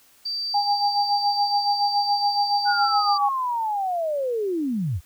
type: tone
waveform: sine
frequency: 4654 Hz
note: D8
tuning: 17 cents flat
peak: -25 dBFS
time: 0.25-3.18 s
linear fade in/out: 10 ms
type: tone with tremolo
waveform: sine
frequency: 817 Hz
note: G#5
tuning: 29 cents flat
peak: -17 dBFS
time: 0.54-3.29 s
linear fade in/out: 5 ms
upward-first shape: sine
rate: 7.1 Hz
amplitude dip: 70%
type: linear sweep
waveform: sine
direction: down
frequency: 1480 to 67.1 Hz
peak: -22 dBFS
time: 2.65-5.01 s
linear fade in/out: 50 ms
effects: white hiss -56 dBFS RMS until 5.05 s